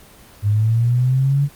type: linear sweep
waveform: sine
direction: up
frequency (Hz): 100.9 to 144.6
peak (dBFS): -13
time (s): 0.42-1.49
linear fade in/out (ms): 50
effects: pink hiss -45 dBFS RMS until 1.55 s + Opus 24 kbps